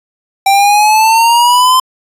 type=exponential sweep; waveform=square; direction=up; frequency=780 to 1037 Hz; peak=-6 dBFS; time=0.46-1.8 s; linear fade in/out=5 ms; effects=resampled to 32000 Hz